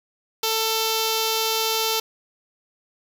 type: tone with notch filter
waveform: 5% pulse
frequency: 444.7 Hz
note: A4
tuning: 18 cents sharp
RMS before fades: -23 dBFS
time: 0.43-2 s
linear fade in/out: 5 ms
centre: 1900 Hz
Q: 1.2
effects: 8-bit